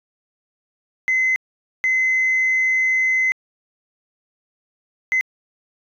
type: tone bursts at uneven times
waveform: sine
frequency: 2048 Hz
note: C7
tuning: 38 cents flat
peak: -14 dBFS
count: 3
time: 1.08-1.36 / 1.84-3.32 / 5.12-5.21 s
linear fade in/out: 0 ms
effects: tanh soft clip ceiling -12 dBFS